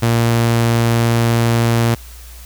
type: tone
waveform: sawtooth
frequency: 116.54 Hz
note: A#2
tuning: in tune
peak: -8 dBFS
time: 0.02-1.95 s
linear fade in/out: 10 ms
effects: added 59 Hz sine -34 dBFS peak until 2.45 s + white hiss -41 dBFS RMS until 2.45 s